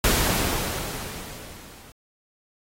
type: noise with level ramp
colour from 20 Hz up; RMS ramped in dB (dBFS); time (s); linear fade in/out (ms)
pink; -19 to -49; 0.04-1.92; 2
effects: AAC 48 kbps